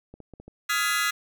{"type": "clicks", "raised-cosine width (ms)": 2, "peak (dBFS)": -30, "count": 5, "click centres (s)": [0.14, 0.203, 0.337, 0.4, 0.48]}
{"type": "chord", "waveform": "sawtooth", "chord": "F half-diminished seventh", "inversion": "third", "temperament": "just", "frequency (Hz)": [1257.2, 1396.9, 1676.3, 2012], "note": ["Eb6", "F6", "Ab6", "Cb7"], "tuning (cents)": [18, 0, 16, 32], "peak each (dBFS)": -25, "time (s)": [0.69, 1.11], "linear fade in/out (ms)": 10}
{"effects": []}